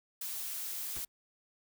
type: noise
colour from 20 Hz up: blue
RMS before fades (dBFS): -39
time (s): 0.21-1.05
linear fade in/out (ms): 5
type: noise with exponential decay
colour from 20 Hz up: pink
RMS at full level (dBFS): -42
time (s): 0.96-1.08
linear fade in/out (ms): 0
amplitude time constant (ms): 24
effects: none